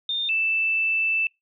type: tone pair in turn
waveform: sine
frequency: 3628 / 2646 Hz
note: A#7 / E7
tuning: -48 / +6 cents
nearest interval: perfect fourth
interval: 546 cents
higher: first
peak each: -23 / -20 dBFS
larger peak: second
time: 0.09-0.29 / 0.29-1.27 s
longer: second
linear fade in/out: 2 ms
effects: noise-tail reverb RT60 0.2 s tail -26 dB re dry